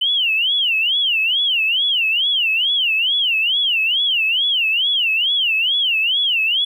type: tone with vibrato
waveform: triangle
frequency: 2960 Hz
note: F#7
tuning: in tune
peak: -11 dBFS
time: 0.01-6.65 s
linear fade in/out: 10 ms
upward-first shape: sine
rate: 2.3 Hz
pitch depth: 240 cents each way
effects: tanh soft clip ceiling -13 dBFS